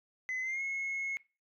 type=tone with pitch glide; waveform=sine; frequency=2029 to 2175 Hz; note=B6 to C#7; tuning=+46 to -33 cents; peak=-31 dBFS; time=0.29-1.17 s; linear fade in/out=0 ms; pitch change=+121 cents; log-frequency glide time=0.41-0.62 s; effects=noise-tail reverb RT60 0.3 s tail -21 dB re dry + tanh soft clip ceiling -31 dBFS